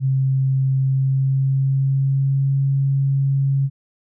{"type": "tone with pitch glide", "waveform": "sine", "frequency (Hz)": [133.5, 137.09], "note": ["C3", "C#3"], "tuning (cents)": [35, -19], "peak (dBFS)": -15, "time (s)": [0, 3.7], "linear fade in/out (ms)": 50, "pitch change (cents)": 46, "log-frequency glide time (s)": [0.8, 2.59], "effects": []}